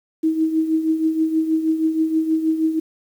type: tone with tremolo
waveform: sine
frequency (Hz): 318.8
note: D#4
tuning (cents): +42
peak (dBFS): -13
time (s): 0.23-2.8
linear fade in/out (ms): 10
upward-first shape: triangle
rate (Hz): 6.3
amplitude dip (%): 70
effects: 8-bit